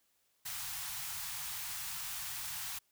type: band-stop noise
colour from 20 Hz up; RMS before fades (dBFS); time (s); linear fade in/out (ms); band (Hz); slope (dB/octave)
white; -41; 0.45-2.79; 10; 160 to 740; 48
effects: white hiss -75 dBFS RMS until 2.91 s